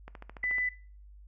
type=click train; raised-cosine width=0.5 ms; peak=-29 dBFS; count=8; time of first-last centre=0.08-0.584 s; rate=13.9 Hz
type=tone; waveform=sine; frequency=1995 Hz; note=B6; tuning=17 cents sharp; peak=-28 dBFS; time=0.43-0.69 s; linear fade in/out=5 ms
effects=noise-tail reverb RT60 0.4 s tail -19 dB re dry + added 50 Hz sine -49 dBFS peak until 1.27 s